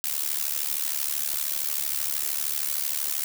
blue noise with amplitude modulation, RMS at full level -24 dBFS, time 0.04-3.24 s, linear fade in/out 0 ms, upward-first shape sine, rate 73 Hz, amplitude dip 90%, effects none

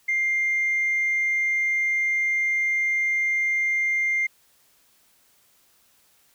sine tone, 2100 Hz, C7, 6 cents sharp, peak -19 dBFS, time 0.08-4.27 s, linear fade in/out 10 ms, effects tanh soft clip ceiling -17 dBFS + white hiss -61 dBFS RMS until 6.34 s

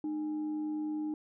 sine tone with frequency modulation, 305.3 Hz, D#4, 33 cents flat, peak -32 dBFS, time 0.04-1.14 s, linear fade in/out 2 ms, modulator 520 Hz, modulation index 0.22, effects none

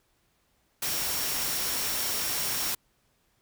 sine tone in noise, 5560 Hz, F8, 9 cents flat, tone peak -37 dBFS, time 0.85-2.71 s, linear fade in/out 5 ms, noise white, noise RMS -30 dBFS, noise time 0.82-2.75 s, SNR -10 dB, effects pink hiss -70 dBFS RMS until 3.41 s

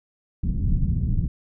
pink low-pass noise, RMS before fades -22 dBFS, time 0.43-1.28 s, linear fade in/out 5 ms, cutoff 190 Hz, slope 24 dB/octave, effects none

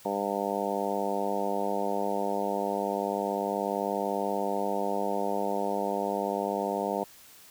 harmonic tone, 100.3 Hz, G2, 40 cents sharp, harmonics 2 / 3 / 4 / 5 / 6 / 7 / 8 / 9, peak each -36 / -38 / -35 / -34 / -35 / -34 / -38 / -35 dBFS, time 0.05-7.04 s, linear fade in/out 5 ms, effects white hiss -53 dBFS RMS until 7.5 s

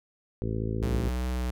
harmonic tone, 55 Hz, A1, in tune, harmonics 1 / 2 / 3 / 4 / 5 / 6 / 7 / 8 / 9, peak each -34 / -31 / -38 / -36 / -40 / -40 / -37 / -42 / -43 dBFS, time 0.42-1.09 s, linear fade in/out 0 ms
square tone with vibrato, 62.3 Hz, B1, 16 cents sharp, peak -28 dBFS, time 0.82-1.51 s, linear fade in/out 10 ms, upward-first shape triangle, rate 2.7 Hz, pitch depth 17 cents each way
effects none

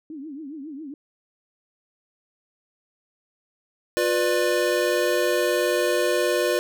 sine tone with vibrato, 293.7 Hz, D4, in tune, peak -33 dBFS, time 0.1-0.94 s, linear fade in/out 2 ms, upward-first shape triangle, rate 7.3 Hz, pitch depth 210 cents each way
square chord, B diminished, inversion second, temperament just, 355.6 / 493.9 / 592.7 Hz, F4 / B4 / D5, +31 / 0 / +16 cents, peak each -25 dBFS, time 3.97-6.59 s, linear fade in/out 0 ms
effects none

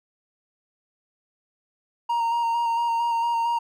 triangle tone with vibrato, 932.3 Hz, A#5, in tune, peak -19 dBFS, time 2.09-3.59 s, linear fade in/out 10 ms, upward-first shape square, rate 4.4 Hz, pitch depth 17 cents each way, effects none

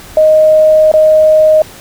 sine tone with dropouts, 622.3 Hz, D#5, in tune, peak -3 dBFS, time 0.17-1.62 s, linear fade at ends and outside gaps 2 ms, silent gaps 0.916-0.938 s, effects pink hiss -33 dBFS RMS until 1.8 s

